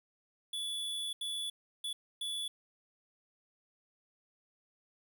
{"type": "tone bursts at uneven times", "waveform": "square", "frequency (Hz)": 3438, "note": "A7", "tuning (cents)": -41, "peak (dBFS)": -36, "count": 4, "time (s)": [[0.53, 1.13], [1.21, 1.5], [1.84, 1.93], [2.21, 2.48]], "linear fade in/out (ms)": 5, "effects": ["11-bit"]}